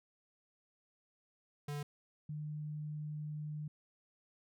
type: tone pair in turn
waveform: square / sine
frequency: 145.8 / 150.94 Hz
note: D3 / D3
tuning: -12 / +48 cents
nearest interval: minor second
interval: 60 cents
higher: second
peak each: -39 / -39 dBFS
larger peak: neither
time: 1.68-1.83 / 2.29-3.68 s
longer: second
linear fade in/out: 5 ms
effects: none